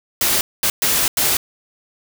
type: noise bursts at uneven times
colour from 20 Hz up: white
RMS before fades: -17 dBFS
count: 4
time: 0.21-0.41 / 0.63-0.7 / 0.82-1.08 / 1.17-1.37 s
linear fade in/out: 2 ms
effects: none